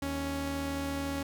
sawtooth tone pair together, 77.93 / 277.7 Hz, D#2 / C#4, +3 / +3 cents, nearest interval octave + minor seventh, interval 2200 cents, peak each -34 / -29 dBFS, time 0.02-1.23 s, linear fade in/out 5 ms, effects none

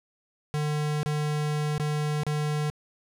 square tone with dropouts, 150 Hz, D3, 37 cents sharp, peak -26 dBFS, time 0.54-2.7 s, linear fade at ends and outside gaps 0 ms, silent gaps 1.031-1.06 / 1.78-1.798 / 2.234-2.266 s, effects low-pass 10000 Hz 12 dB/octave + 9-bit

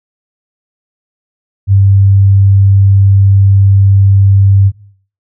sine tone, 98.3 Hz, G2, 5 cents sharp, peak -3 dBFS, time 1.67-4.72 s, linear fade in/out 50 ms, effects noise-tail reverb RT60 0.5 s tail -18 dB re dry

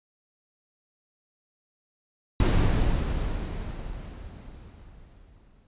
brown noise with exponential decay, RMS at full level -18 dBFS, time 2.4-5.67 s, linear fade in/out 2 ms, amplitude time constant 710 ms, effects resampled to 8000 Hz

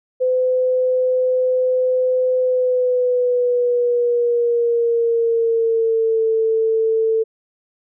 sine tone with pitch glide, 509 to 445.7 Hz, C5 to A4, -48 to +22 cents, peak -14 dBFS, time 0.2-7.24 s, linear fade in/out 20 ms, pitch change -230 cents, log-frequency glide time 2.39-6.27 s, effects none

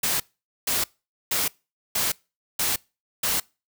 white noise bursts, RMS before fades -24 dBFS, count 6, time 0.03-3.4 s, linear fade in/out 5 ms, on 170 ms, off 470 ms, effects noise-tail reverb RT60 0.3 s tail -25 dB re dry

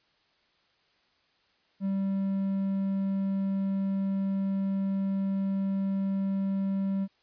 triangle tone, 194.6 Hz, G3, 12 cents flat, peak -24 dBFS, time 1.8-7.08 s, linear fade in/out 50 ms, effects white hiss -68 dBFS RMS until 7.22 s + resampled to 11025 Hz

